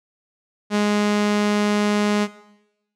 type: tone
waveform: sawtooth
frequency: 207.7 Hz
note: G#3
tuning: in tune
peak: -13 dBFS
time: 0.7-2.28 s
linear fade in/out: 50 ms
effects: noise-tail reverb RT60 0.9 s tail -17 dB re dry + low-pass 7000 Hz 12 dB/octave